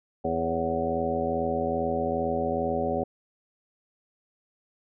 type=harmonic tone with a mistuned harmonic; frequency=82.41 Hz; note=E2; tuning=in tune; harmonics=1 / 2 / 3 / 4 / 5 / 6 / 7 / 8 / 9; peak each=-38 / -37 / -32 / -39 / -31 / -37 / -30 / -40 / -31 dBFS; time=0.24-3.04 s; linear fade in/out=10 ms; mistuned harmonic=7; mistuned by=-47 cents; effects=none